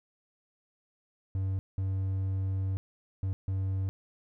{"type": "tone bursts at uneven times", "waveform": "triangle", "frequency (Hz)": 95.7, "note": "G2", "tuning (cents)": -41, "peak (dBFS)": -26, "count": 4, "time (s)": [[1.35, 1.59], [1.78, 2.77], [3.23, 3.33], [3.48, 3.89]], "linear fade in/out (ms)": 0, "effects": []}